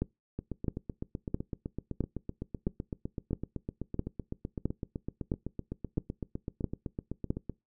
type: two click trains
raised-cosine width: 3 ms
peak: -22 / -16 dBFS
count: 57 / 12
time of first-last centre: 0.39-7.497 / 0.02-7.305 s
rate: 7.88 / 1.51 Hz
effects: noise-tail reverb RT60 0.2 s tail -22 dB re dry